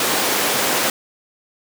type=high-pass noise; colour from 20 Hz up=pink; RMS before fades=-19 dBFS; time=0-0.9 s; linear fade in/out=2 ms; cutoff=330 Hz; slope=12 dB/octave; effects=none